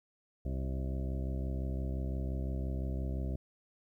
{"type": "harmonic tone with a mistuned harmonic", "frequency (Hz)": 65.8, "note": "C2", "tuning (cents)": 10, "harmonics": [1, 2, 3, 4, 5, 6, 8, 9, 10], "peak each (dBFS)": [-34, -40, -44, -46, -48, -50, -52, -53, -54], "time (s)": [0.45, 3.36], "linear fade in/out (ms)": 5, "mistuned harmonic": 9, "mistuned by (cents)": 22, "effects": ["12-bit"]}